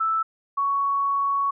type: tone pair in turn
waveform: sine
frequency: 1318.5 / 1115.8 Hz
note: E6 / C#6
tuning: 0 / +11 cents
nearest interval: minor third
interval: 289 cents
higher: first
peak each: -20 dBFS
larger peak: neither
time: 0-0.23 / 0.57-1.51 s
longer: second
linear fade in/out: 10 ms
effects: none